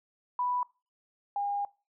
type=tone pair in turn; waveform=sine; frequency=988 / 809.7 Hz; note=B5 / G#5; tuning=0 / -44 cents; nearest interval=minor third; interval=344 cents; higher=first; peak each=-27 / -28 dBFS; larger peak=first; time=0.39-0.63 / 1.36-1.65 s; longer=second; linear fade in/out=2 ms; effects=noise-tail reverb RT60 0.3 s tail -22 dB re dry